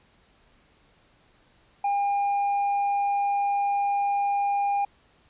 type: tone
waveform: triangle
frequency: 806 Hz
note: G5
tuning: 48 cents sharp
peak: -20 dBFS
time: 1.84-4.85 s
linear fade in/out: 5 ms
effects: pink hiss -61 dBFS RMS until 5.29 s + resampled to 8000 Hz